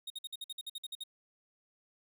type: tone bursts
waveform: 45% pulse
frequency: 3729 Hz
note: A#7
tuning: in tune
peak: -39 dBFS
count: 12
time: 0.07-1.037 s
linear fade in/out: 5 ms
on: 32 ms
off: 53 ms
effects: none